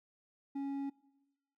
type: tone with hard clipping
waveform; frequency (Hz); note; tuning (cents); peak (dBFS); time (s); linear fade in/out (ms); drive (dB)
sine; 277.2; C#4; 0; -37; 0.55-0.9; 10; 5
effects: noise-tail reverb RT60 1.0 s tail -22 dB re dry